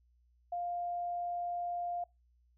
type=tone; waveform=sine; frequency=701 Hz; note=F5; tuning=6 cents sharp; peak=-34 dBFS; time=0.52-2.04 s; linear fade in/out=5 ms; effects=noise-tail reverb RT60 0.2 s tail -23 dB re dry + added 60 Hz sine -66 dBFS peak until 2.57 s